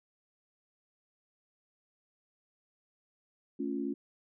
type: chord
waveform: sine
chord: A augmented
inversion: none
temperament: equal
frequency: 220 / 277.2 / 349.2 Hz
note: A3 / C#4 / E#4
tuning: 0 / 0 / 0 cents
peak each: -38 / -34 / -38 dBFS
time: 3.59-3.94 s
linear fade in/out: 10 ms
effects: none